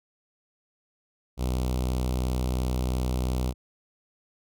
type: tone with notch filter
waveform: sawtooth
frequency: 62.9 Hz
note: B1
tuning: 32 cents sharp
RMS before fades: -27 dBFS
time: 1.37-3.54 s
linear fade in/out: 50 ms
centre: 1700 Hz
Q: 0.88
effects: none